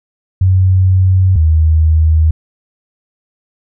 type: tone pair in turn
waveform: sine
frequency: 93.4 / 79.13 Hz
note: F#2 / D#2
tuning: +17 / +30 cents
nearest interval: minor third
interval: 287 cents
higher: first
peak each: -6 dBFS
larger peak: neither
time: 0.41-1.36 / 1.36-2.31 s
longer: neither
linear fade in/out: 5 ms
effects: none